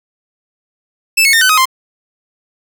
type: tone with pitch steps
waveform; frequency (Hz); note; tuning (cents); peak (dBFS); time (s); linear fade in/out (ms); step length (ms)
sawtooth; 2637 / 2192 / 1822.1 / 1514.6 / 1259 / 1046.5; E7 / C#7 / A#6 / F#6 / D#6 / C6; 0 / -20 / -40 / +40 / +20 / 0; -4; 1.17-1.656; 10; 81
effects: none